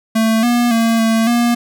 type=tone with pitch steps; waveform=square; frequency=222.9 / 240.3 / 228 / 224.9 / 237.8 Hz; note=A3 / B3 / A#3 / A3 / A#3; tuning=+23 / -47 / -38 / +38 / +35 cents; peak=-12 dBFS; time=0.15-1.55 s; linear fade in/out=10 ms; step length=280 ms; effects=none